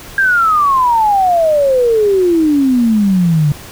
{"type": "exponential sweep", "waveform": "sine", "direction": "down", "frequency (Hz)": [1615, 143], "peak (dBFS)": -8, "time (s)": [0.18, 3.52], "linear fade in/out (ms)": 2, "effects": ["pink hiss -33 dBFS RMS until 3.71 s"]}